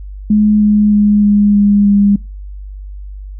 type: tone with pitch steps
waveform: sine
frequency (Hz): 210.9 / 209.1 / 207.3 / 205.5 / 203.7 / 202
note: G#3 / G#3 / G#3 / G#3 / G#3 / G#3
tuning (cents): +27 / +12 / -3 / -18 / -33 / -48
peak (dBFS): -6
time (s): 0.3-2.16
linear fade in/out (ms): 5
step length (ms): 310
effects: noise-tail reverb RT60 0.3 s tail -26 dB re dry + added 49 Hz sine -25 dBFS peak until 3.39 s